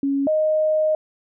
sine tone pair in turn, 277.2 / 620.7 Hz, C#4 / D#5, 0 / -4 cents, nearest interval octave + major second, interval 1396 cents, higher second, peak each -18 / -16 dBFS, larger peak second, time 0.03-0.27 / 0.27-0.95 s, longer second, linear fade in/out 2 ms, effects none

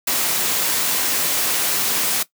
white noise, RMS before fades -20 dBFS, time 0.07-2.23 s, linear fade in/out 5 ms, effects noise-tail reverb RT60 0.1 s tail -17 dB re dry + high-pass 150 Hz 12 dB/octave

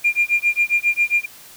sine tone with tremolo, 2400 Hz, D7, 37 cents sharp, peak -11 dBFS, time 0.04-1.26 s, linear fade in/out 10 ms, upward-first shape sine, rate 7.4 Hz, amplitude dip 100%, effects tanh soft clip ceiling -8 dBFS + white hiss -43 dBFS RMS until 1.56 s

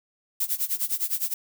violet noise with tremolo, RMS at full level -24 dBFS, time 0.4-1.34 s, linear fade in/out 5 ms, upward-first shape sine, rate 9.8 Hz, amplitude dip 90%, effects none

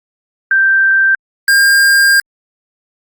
sine / square tone pair in turn, 1568 / 1605.6 Hz, G6 / G6, 0 / +41 cents, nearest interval unison, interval 41 cents, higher second, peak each -7 dBFS, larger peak neither, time 0.51-1.15 / 1.48-2.2 s, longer second, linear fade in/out 2 ms, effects Opus 48 kbps

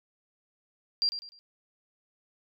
sine tone with echo, 4745 Hz, D8, 17 cents sharp, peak -23 dBFS, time 1.02-1.09 s, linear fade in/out 0 ms, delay 100 ms, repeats 3, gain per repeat -10 dB, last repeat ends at 1.39 s, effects none

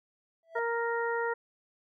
triangle tone with exponential growth, 659 Hz, E5, 1 cent flat, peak -31 dBFS, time 0.43-0.59 s, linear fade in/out 1 ms, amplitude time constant 34 ms
harmonic tone, 466.2 Hz, A#4, in tune, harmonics 1 / 2 / 3 / 4, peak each -31 / -34 / -36 / -37 dBFS, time 0.55-1.34 s, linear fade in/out 10 ms
effects none

